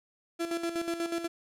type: tone with tremolo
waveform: 35% pulse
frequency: 337.2 Hz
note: E4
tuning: 39 cents sharp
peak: -27 dBFS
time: 0.39-1.28 s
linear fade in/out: 20 ms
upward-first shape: square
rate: 8.2 Hz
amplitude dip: 60%
effects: low-pass 12000 Hz 12 dB/octave